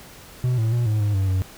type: tone with pitch steps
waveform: triangle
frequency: 125.2 / 112.1 / 119.9 / 107.5 / 103.6 / 96.3 / 93.8 Hz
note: B2 / A2 / A#2 / A2 / G#2 / G2 / F#2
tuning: +24 / +33 / +49 / -40 / -4 / -30 / +24 cents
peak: -16 dBFS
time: 0.44-1.42 s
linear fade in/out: 0 ms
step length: 140 ms
effects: pink hiss -44 dBFS RMS until 1.57 s